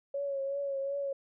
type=tone with vibrato; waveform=sine; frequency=554.4 Hz; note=C#5; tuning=in tune; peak=-31 dBFS; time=0.14-1.13 s; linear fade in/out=5 ms; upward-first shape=triangle; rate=2.7 Hz; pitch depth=41 cents each way; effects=none